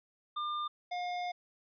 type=tone pair in turn; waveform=square; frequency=1200 / 713.5 Hz; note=D6 / F5; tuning=+37 / +37 cents; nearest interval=major sixth; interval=900 cents; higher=first; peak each=-34 / -35 dBFS; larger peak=first; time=0.36-0.68 / 0.91-1.32 s; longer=second; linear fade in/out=10 ms; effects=resampled to 11025 Hz